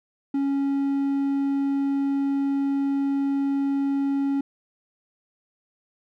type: tone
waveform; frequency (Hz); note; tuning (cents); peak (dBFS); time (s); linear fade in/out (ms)
triangle; 277.2; C#4; 0; -19; 0.34-4.41; 5
effects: none